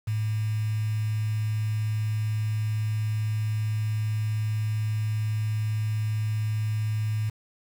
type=tone with quantisation; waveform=sine; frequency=107.8 Hz; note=A2; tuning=35 cents flat; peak=-24 dBFS; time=0.07-7.3 s; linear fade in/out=10 ms; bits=7; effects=none